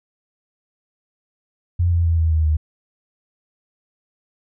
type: tone with pitch steps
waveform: sine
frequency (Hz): 87.31 / 85.17 / 83.08 / 81.04 / 79.05 / 77.11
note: F2 / F2 / E2 / E2 / D#2 / D#2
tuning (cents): 0 / -43 / +14 / -29 / +28 / -15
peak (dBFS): -14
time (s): 1.79-2.57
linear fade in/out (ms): 10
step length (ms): 130
effects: none